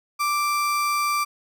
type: tone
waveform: 35% pulse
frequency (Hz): 1174.7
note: D6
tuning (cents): 0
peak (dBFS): -19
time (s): 0.19-1.25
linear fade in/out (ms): 20
effects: none